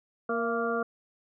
harmonic tone with a mistuned harmonic, 233.1 Hz, A#3, in tune, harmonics 1 / 2 / 3 / 5 / 6, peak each -34 / -30 / -34 / -34 / -34 dBFS, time 0.29-0.83 s, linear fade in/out 5 ms, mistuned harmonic 3, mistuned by -43 cents, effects none

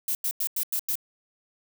violet noise bursts, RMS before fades -27 dBFS, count 6, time 0.08-0.955 s, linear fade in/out 2 ms, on 70 ms, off 91 ms, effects none

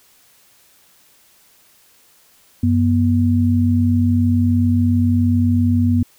sine tone pair together, 94.9 / 242.1 Hz, F#2 / B3, +44 / -34 cents, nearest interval octave + major third, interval 1622 cents, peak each -15 dBFS, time 2.63-6.03 s, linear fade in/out 5 ms, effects white hiss -53 dBFS RMS until 6.18 s

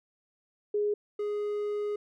sine / triangle tone pair in turn, 415.3 / 415.3 Hz, G#4 / G#4, 0 / 0 cents, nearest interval unison, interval 0 cents, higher neither, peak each -25 / -27 dBFS, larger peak first, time 0.74-0.94 / 1.19-1.96 s, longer second, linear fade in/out 5 ms, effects none

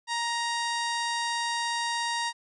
harmonic tone with a mistuned harmonic, 937 Hz, A#5, 9 cents sharp, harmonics 1 / 2 / 3 / 4 / 5 / 6 / 7 / 8 / 9 / 10, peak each -30 / -33 / -40 / -36 / -38 / -41 / -45 / -45 / -47 / -46 dBFS, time 0.07-2.33 s, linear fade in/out 50 ms, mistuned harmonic 10, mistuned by -16 cents, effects none

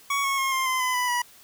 25% pulse tone with pitch steps, 1120 / 1097.6 / 1075.6 / 1054.1 / 1033 / 1012.3 / 992.1 / 972.2 Hz, C#6 / C#6 / C6 / C6 / C6 / B5 / B5 / B5, +18 / -17 / +47 / +13 / -22 / +42 / +8 / -28 cents, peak -19 dBFS, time 0.1-1.22 s, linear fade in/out 5 ms, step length 140 ms, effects white hiss -52 dBFS RMS until 1.43 s

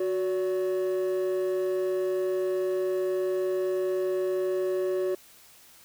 triangle tone pair together, 369.1 / 570.9 Hz, F#4 / D5, -4 / -49 cents, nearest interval minor sixth, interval 755 cents, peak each -23 / -29 dBFS, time 0-5.15 s, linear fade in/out 5 ms, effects tanh soft clip ceiling -18 dBFS + white hiss -54 dBFS RMS until 5.84 s

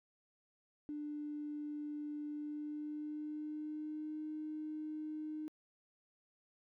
triangle tone with pitch glide, 296.7 to 307.5 Hz, D4 to D#4, +18 to -20 cents, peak -36 dBFS, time 0.89-5.48 s, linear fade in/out 0 ms, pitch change +62 cents, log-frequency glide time 2.3-4.22 s, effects tanh soft clip ceiling -38 dBFS

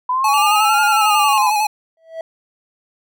sine linear two-way sweep, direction up then down, 991 to 1423 to 991 Hz, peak -15 dBFS, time 0.09-1.5 s, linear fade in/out 5 ms, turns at 0.84 s
square tone with vibrato, 845 Hz, G#5, 30 cents sharp, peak -15 dBFS, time 0.24-1.67 s, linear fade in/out 5 ms, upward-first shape square, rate 11 Hz, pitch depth 34 cents each way
square tone with tremolo, 2800 Hz, F7, 4 cents sharp, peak -21 dBFS, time 0.34-1.38 s, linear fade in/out 0 ms, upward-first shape sine, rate 1.5 Hz, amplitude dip 45%
triangle tone with exponential growth, 652 Hz, E5, 19 cents flat, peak -19 dBFS, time 1.97-2.21 s, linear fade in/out 2 ms, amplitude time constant 52 ms
effects none

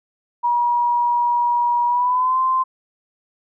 sine tone with pitch glide, 959 to 1039.8 Hz, A#5 to C6, +49 to -11 cents, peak -15 dBFS, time 0.43-2.64 s, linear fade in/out 20 ms, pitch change +140 cents, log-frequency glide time 1.86-2.39 s, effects none

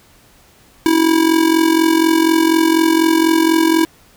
square tone with amplitude modulation, 325.1 Hz, E4, 24 cents flat, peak -8 dBFS, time 0.86-3.85 s, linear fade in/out 0 ms, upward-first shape sine, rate 44.1 Hz, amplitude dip 70%, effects pink hiss -49 dBFS RMS until 4.16 s

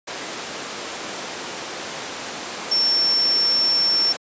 sine tone in noise, 5430 Hz, F8, 50 cents flat, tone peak -16 dBFS, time 2.71-4.13 s, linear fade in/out 10 ms, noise pink, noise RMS -29 dBFS, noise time 0.07-4.17 s, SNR +10 dB, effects high-pass 300 Hz 12 dB/octave + resampled to 16000 Hz

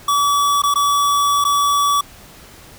square tone with dropouts, 1144 Hz, D6, 46 cents flat, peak -14 dBFS, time 0.08-2.01 s, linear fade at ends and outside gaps 5 ms, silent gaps 0.62-0.635 / 0.741-0.756 / 1.442-1.449 s, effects pink hiss -42 dBFS RMS until 2.78 s

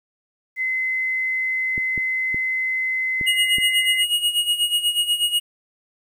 sine tone, 2048 Hz, C7, 38 cents flat, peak -20 dBFS, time 0.56-4.05 s, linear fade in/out 50 ms
clicks, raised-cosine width 3 ms, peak -19 dBFS, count 5, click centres 1.779 / 1.978 / 2.345 / 3.212 / 3.584 s
square tone with tremolo, 2881 Hz, F#7, 47 cents flat, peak -16 dBFS, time 3.26-5.4 s, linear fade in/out 20 ms, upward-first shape sine, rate 8.2 Hz, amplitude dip 75%
effects 9-bit

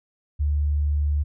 sine tone, 73.4 Hz, D2, in tune, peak -19 dBFS, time 0.39-1.24 s, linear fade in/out 20 ms, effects none

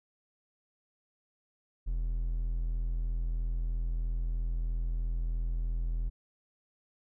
triangle tone, 41.54 Hz, E1, 14 cents sharp, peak -27 dBFS, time 1.86-6.1 s, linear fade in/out 20 ms, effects none

